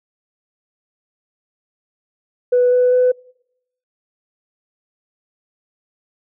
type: tone with pitch steps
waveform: sine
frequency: 493.9 / 497.6 / 501.4 Hz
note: B4 / B4 / B4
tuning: 0 / +13 / +26 cents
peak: -9 dBFS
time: 2.52-3.12 s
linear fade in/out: 10 ms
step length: 200 ms
effects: noise-tail reverb RT60 0.8 s tail -26 dB re dry + tanh soft clip ceiling -7 dBFS